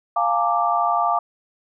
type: chord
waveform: sine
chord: Bb dominant seventh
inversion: second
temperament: equal with one note detuned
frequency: 698.5 / 830.6 / 910.5 / 1174.7 Hz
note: F5 / Ab5 / Bb5 / D6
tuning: 0 / 0 / -41 / 0 cents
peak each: -21 / -25 / -25 / -21 dBFS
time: 0.16-1.19 s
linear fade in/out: 5 ms
effects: none